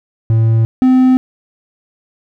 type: tone pair in turn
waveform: triangle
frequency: 112.7 / 257 Hz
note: A2 / C4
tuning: +42 / -31 cents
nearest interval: octave + major second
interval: 1427 cents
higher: second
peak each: -6 / -4 dBFS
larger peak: second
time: 0.3-0.65 / 0.82-1.17 s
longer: neither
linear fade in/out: 0 ms
effects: none